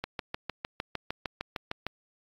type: click train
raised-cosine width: 0.3 ms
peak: -16 dBFS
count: 13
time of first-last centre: 0.04-1.866 s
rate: 6.57 Hz
effects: AAC 32 kbps